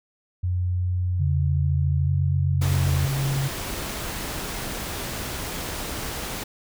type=tone with vibrato; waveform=sine; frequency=87.6 Hz; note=F2; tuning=6 cents sharp; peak=-21 dBFS; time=0.43-3.06 s; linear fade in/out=10 ms; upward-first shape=square; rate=0.61 Hz; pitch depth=49 cents each way
type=tone with pitch glide; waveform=sine; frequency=139.8 to 136.84 Hz; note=C#3 to C#3; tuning=+15 to -22 cents; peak=-22 dBFS; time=1.19-3.49 s; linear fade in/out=20 ms; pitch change=-37 cents; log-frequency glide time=1.33-2.96 s
type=noise; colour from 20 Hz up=pink; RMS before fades=-31 dBFS; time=2.61-6.44 s; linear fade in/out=10 ms
effects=none